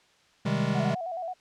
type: chord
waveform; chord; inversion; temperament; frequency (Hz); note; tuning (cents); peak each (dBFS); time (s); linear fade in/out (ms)
square; Ab major seventh; first; equal with one note detuned; 130.81 / 156.83 / 196 / 207.7; C3 / Eb3 / G3 / Ab3; 0 / +14 / 0 / 0; -31; 0.45-0.95; 10
type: tone with vibrato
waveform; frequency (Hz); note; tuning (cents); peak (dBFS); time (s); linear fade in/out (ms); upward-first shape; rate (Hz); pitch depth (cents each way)
sine; 699; F5; +1; -31; 0.74-1.34; 20; square; 9.3; 88
effects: white hiss -62 dBFS RMS until 1.4 s + low-pass 5000 Hz 12 dB/octave